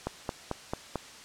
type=click train; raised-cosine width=1 ms; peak=-16 dBFS; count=5; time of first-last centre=0.07-0.957 s; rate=4.51 Hz; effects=white hiss -48 dBFS RMS until 1.24 s + low-pass 7000 Hz 12 dB/octave